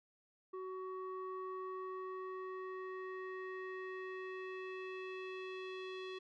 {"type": "tone with low-pass filter sweep", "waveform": "square", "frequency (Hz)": 374.4, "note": "F#4", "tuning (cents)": 20, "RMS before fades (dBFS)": -45, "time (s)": [0.53, 6.19], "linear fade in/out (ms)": 10, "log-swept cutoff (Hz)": [940, 3400], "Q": 2.7, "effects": []}